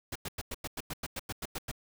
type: noise bursts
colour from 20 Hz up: pink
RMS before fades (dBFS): -37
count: 13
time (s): 0.12-1.715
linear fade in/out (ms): 5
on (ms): 35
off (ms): 95
effects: none